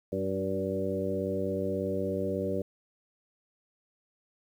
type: harmonic tone with a mistuned harmonic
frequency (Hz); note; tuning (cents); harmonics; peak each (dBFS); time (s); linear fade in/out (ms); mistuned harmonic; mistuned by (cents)
96.5; G2; -27; 1 / 2 / 3 / 4 / 5 / 6; -38 / -35 / -37 / -35 / -34 / -35; 0.12-2.62; 5; 4; -24
effects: 10-bit